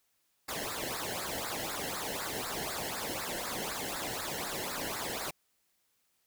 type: noise with flanger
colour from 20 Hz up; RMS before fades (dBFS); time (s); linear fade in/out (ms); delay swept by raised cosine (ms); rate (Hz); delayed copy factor
pink; -37; 0.48-5.31; 10; 0.32 to 0.86; 4; -0.85
effects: white hiss -75 dBFS RMS until 6.26 s

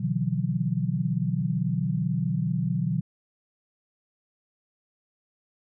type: tone cluster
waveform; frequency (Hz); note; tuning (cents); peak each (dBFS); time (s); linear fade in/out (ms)
sine; 125.1 / 149.8 / 167.6 / 185.6; B2 / D3 / E3 / F#3; +23 / +35 / +29 / +6; -29; 0-3.01; 10
effects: none

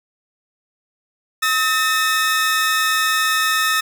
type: tone pair together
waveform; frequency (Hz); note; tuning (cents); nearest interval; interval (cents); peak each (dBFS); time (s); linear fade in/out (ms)
sawtooth; 1281 / 1808.9; E6 / A6; -50 / +47; tritone; 597; -15; 1.42-3.81; 10
effects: none

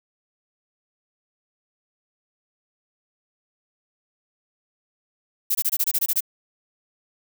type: noise bursts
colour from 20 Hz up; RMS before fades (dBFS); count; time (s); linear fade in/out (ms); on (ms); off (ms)
violet; -21; 10; 5.5-6.207; 10; 50; 23
effects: none

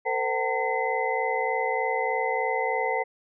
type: tone cluster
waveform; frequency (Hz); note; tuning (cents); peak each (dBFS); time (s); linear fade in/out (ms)
sine; 450.7 / 514 / 761 / 904 / 2037; A4 / C5 / F#5 / A5 / C7; +42 / -31 / +48 / +47 / -47; -30; 0.05-3.04; 20
effects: none

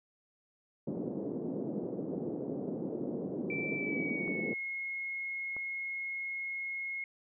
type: band-pass noise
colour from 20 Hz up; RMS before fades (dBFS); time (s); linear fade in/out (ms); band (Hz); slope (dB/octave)
pink; -37; 0.87-4.54; 5; 190 to 470; 24
type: tone with pitch glide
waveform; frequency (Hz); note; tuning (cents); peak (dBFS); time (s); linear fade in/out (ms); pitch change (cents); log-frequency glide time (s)
sine; 2332 to 2163; D7 to C#7; -13 to -43; -35; 3.5-7.04; 2; -130; 3.75-4.58
type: clicks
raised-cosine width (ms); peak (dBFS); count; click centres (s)
1; -34; 2; 4.279 / 5.566
effects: none

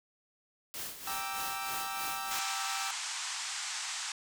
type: noise with tremolo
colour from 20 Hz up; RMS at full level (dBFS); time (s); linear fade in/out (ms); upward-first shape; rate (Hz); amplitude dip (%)
white; -39; 0.74-2.39; 0; sine; 3.2; 65
type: chord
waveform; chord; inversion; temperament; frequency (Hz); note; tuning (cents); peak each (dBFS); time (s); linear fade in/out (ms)
sawtooth; E half-diminished seventh; first; equal; 784 / 932.3 / 1174.7 / 1318.5; G5 / Bb5 / D6 / E6; 0 / 0 / 0 / 0; -36 / -41 / -40 / -36; 1.07-2.91; 2
type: band-pass noise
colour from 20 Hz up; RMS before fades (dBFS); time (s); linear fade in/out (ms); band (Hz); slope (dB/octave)
white; -38; 2.31-4.12; 2; 790 to 8300; 48
effects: none

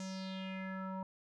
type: tone with low-pass filter sweep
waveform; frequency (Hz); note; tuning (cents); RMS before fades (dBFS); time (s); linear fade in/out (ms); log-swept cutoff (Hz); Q
square; 189.5; F#3; +42; -42; 0-1.03; 2; 6900 to 930; 4
effects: none

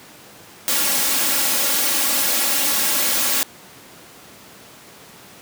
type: noise with comb filter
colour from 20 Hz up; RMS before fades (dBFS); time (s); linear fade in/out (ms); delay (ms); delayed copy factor
white; -19; 0.68-3.43; 0; 3.6; +0.8
effects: pink hiss -43 dBFS RMS until 5.41 s + high-pass 150 Hz 12 dB/octave

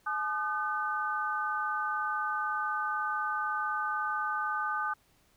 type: tone cluster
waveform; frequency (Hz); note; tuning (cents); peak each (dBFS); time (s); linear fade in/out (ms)
sine; 853 / 1217 / 1519; G#5 / D#6 / F#6; +46 / -39 / +45; -36 / -32 / -34; 0.06-4.94; 10
effects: pink hiss -67 dBFS RMS until 5.36 s

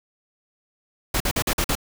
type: noise bursts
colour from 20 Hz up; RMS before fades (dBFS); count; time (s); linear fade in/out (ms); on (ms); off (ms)
pink; -22; 6; 1.14-1.753; 5; 63; 47
effects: none

